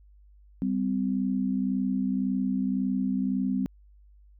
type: tone pair together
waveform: sine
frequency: 195.25 / 257.1 Hz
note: G3 / C4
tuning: -7 / -30 cents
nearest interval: perfect fourth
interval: 477 cents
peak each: -27 dBFS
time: 0.62-3.66 s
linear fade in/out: 0 ms
effects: added 50 Hz sine -52 dBFS peak until 4.39 s